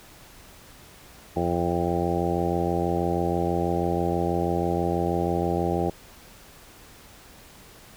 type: harmonic tone with a mistuned harmonic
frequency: 86.2 Hz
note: F2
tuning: 22 cents flat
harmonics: 1 / 2 / 3 / 4 / 5 / 6 / 7 / 8 / 9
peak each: -31 / -29 / -34 / -28 / -31 / -33 / -34 / -34 / -30 dBFS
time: 1.36-5.9 s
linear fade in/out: 5 ms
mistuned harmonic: 9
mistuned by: +31 cents
effects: pink hiss -49 dBFS RMS until 7.96 s

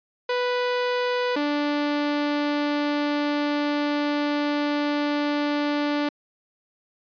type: tone pair in turn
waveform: sawtooth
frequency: 493.9 / 292.5 Hz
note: B4 / D4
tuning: 0 / -7 cents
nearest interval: major sixth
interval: 907 cents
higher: first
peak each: -18 dBFS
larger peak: neither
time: 0.29-1.36 / 1.36-6.09 s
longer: second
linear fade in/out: 5 ms
effects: resampled to 11025 Hz

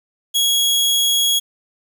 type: tone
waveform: sawtooth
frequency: 3322 Hz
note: G#7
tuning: in tune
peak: -11 dBFS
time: 0.34-1.4 s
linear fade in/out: 20 ms
effects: 8-bit

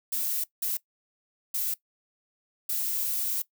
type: noise bursts at uneven times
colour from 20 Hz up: violet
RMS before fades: -29 dBFS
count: 4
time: 0.12-0.44 / 0.62-0.77 / 1.54-1.74 / 2.69-3.42 s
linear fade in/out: 5 ms
effects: noise-tail reverb RT60 0.1 s tail -19 dB re dry

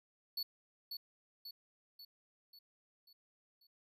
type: tone with echo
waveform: square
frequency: 4435 Hz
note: C#8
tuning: in tune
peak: -37 dBFS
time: 0.37-0.43 s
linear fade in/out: 5 ms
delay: 540 ms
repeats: 6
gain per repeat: -5 dB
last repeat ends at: 3.67 s
effects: none

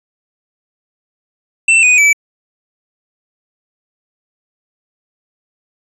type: tone with pitch steps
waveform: square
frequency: 2679 / 2485 / 2305 Hz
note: E7 / D#7 / D7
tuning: +27 / -3 / -33 cents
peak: -7 dBFS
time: 1.68-2.13 s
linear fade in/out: 5 ms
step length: 150 ms
effects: resampled to 24000 Hz

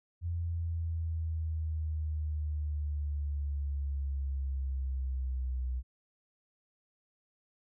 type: exponential sweep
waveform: sine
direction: down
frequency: 85.7 to 62.6 Hz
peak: -31 dBFS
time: 0.21-5.83 s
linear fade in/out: 50 ms
effects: none

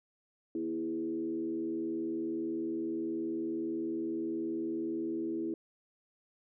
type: tone with frequency modulation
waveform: sine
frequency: 329.6 Hz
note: E4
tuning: in tune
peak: -32 dBFS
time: 0.55-5.54 s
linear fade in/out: 2 ms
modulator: 80 Hz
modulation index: 0.79
effects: none

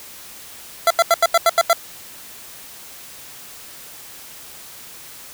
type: tone bursts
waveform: 25% pulse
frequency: 675 Hz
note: E5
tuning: 41 cents sharp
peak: -7 dBFS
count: 8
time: 0.87-1.731 s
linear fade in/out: 2 ms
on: 35 ms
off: 83 ms
effects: white hiss -39 dBFS RMS until 5.33 s

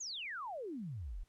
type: exponential sweep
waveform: sine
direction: down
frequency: 7040 to 33.51 Hz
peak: -40 dBFS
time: 0-1.24 s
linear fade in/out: 10 ms
effects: pink hiss -75 dBFS RMS until 1.28 s + low-pass 12000 Hz 12 dB/octave

